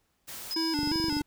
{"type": "noise", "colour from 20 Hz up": "white", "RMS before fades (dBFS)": -41, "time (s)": [0.27, 0.55], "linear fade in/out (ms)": 20}
{"type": "tone with tremolo", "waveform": "sine", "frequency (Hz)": 5070, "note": "D#8", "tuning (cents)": 32, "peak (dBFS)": -29, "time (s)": [0.51, 1.19], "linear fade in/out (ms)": 0, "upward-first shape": "triangle", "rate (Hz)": 2.7, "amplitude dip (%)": 40}
{"type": "tone with vibrato", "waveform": "square", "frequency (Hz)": 309.5, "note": "D#4", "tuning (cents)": -9, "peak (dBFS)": -29, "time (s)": [0.56, 1.22], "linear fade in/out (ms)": 5, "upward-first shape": "square", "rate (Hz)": 2.8, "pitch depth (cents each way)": 87}
{"type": "click train", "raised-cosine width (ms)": 3, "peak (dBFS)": -23, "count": 11, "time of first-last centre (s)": [0.79, 1.21], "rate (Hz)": 23.8}
{"effects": ["pink hiss -73 dBFS RMS until 1.26 s"]}